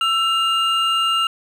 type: tone pair together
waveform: triangle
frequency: 1330.9 / 2820 Hz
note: E6 / F7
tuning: +16 / +16 cents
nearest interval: octave + minor second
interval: 1300 cents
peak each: -17 dBFS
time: 0.01-1.27 s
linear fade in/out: 2 ms
effects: none